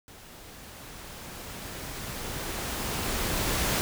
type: noise with level ramp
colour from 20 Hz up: pink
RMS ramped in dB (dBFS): -49 to -26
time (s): 0.08-3.81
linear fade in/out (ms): 0
effects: none